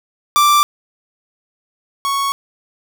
45% pulse tone pair in turn, 1174.7 / 1108.8 Hz, D6 / C#6, 0 / 0 cents, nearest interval minor second, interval 100 cents, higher first, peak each -9 / -16 dBFS, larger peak first, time 0.36-0.63 / 2.05-2.32 s, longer neither, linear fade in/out 0 ms, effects none

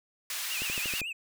pink high-pass noise, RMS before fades -35 dBFS, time 0.3-1.01 s, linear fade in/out 2 ms, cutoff 2000 Hz, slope 12 dB/octave
triangle tone with vibrato, 2637 Hz, E7, in tune, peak -32 dBFS, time 0.5-1.13 s, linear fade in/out 10 ms, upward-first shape triangle, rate 9 Hz, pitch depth 170 cents each way
click train, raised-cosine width 2 ms, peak -27 dBFS, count 6, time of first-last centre 0.62-1.017 s, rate 12.6 Hz
effects none

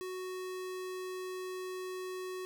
square tone, 370 Hz, F#4, in tune, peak -39 dBFS, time 0.01-2.45 s, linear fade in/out 0 ms, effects 13-bit

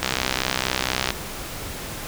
click train, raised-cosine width 0.2 ms, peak -3 dBFS, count 70, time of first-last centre 0.03-1.105 s, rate 64.2 Hz, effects pink hiss -33 dBFS RMS until 2.07 s

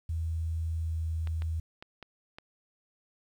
sine tone with pitch glide, 81.5 to 80.94 Hz, E2 to E2, -19 to -31 cents, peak -29 dBFS, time 0.09-1.6 s, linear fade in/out 5 ms, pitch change -12 cents, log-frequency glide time 0.8-0.96 s
clicks, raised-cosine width 0.3 ms, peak -28 dBFS, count 5, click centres 1.273 / 1.421 / 1.825 / 2.027 / 2.385 s
effects 10-bit

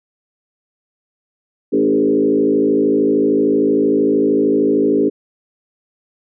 sine tone with frequency modulation, 348.6 Hz, F4, 3 cents flat, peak -11 dBFS, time 1.72-5.1 s, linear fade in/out 20 ms, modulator 53.1 Hz, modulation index 2, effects none

